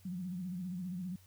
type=tone with vibrato; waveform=sine; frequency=181 Hz; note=F#3; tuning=38 cents flat; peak=-37 dBFS; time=0.05-1.16 s; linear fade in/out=5 ms; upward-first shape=sine; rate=15 Hz; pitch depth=92 cents each way; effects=added 93 Hz sine -60 dBFS peak until 1.26 s + white hiss -66 dBFS RMS until 1.26 s